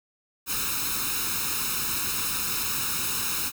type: noise with comb filter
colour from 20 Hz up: white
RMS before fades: -28 dBFS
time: 0.46-3.52 s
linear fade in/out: 50 ms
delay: 0.76 ms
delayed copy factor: +0.8
effects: none